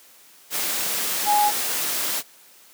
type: tone in noise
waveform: sine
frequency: 830.6 Hz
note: G#5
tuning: in tune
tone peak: -16 dBFS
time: 1.25-1.52 s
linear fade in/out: 50 ms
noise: white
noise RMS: -25 dBFS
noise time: 0.5-2.23 s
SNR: +6 dB
effects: white hiss -51 dBFS RMS until 2.73 s + high-pass 200 Hz 12 dB/octave

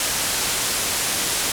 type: low-pass noise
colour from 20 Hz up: white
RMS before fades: -23 dBFS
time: 0-1.52 s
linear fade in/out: 2 ms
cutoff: 11000 Hz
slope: 24 dB/octave
effects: none

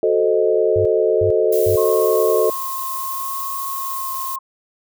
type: chord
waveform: sine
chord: F# diminished seventh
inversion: none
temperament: equal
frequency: 370 / 440 / 523.3 / 622.3 Hz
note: F#4 / A4 / C5 / Eb5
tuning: 0 / 0 / 0 / 0 cents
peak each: -20 / -16 / -22 / -20 dBFS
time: 0.03-2.5 s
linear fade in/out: 2 ms
type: tone bursts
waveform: sine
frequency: 98.4 Hz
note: G2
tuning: 7 cents sharp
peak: -21 dBFS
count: 3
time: 0.76-1.756 s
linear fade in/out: 0 ms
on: 92 ms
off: 360 ms
type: noise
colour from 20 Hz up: violet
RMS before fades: -28 dBFS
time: 1.52-4.36 s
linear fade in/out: 5 ms
type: tone with vibrato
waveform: sine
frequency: 1076 Hz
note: C6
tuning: 48 cents sharp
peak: -25 dBFS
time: 1.77-4.39 s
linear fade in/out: 10 ms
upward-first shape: sine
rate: 0.7 Hz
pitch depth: 18 cents each way
effects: none

